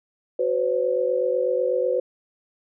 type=chord; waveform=sine; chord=F# suspended fourth; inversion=none; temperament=equal with one note detuned; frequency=370 / 506.3 / 554.4 Hz; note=F#4 / B4 / C#5; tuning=0 / +43 / 0 cents; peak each=-27 / -21 / -27 dBFS; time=0.39-2 s; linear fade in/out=5 ms; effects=none